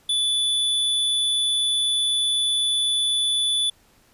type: tone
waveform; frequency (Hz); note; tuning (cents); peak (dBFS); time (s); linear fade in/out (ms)
square; 3472; A7; -24; -20; 0.09-3.7; 5
effects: pink hiss -58 dBFS RMS until 4.13 s + resampled to 32000 Hz